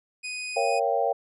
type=tone; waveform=sawtooth; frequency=2489 Hz; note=D#7; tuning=in tune; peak=-28 dBFS; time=0.23-0.8 s; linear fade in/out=20 ms
type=chord; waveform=sine; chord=G half-diminished seventh; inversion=first; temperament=equal with one note detuned; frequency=466.2 / 554.4 / 687.3 / 784 Hz; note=Bb4 / Db5 / F5 / G5; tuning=0 / 0 / -28 / 0 cents; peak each=-28 / -27 / -27 / -27 dBFS; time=0.56-1.13 s; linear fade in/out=10 ms
effects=resampled to 24000 Hz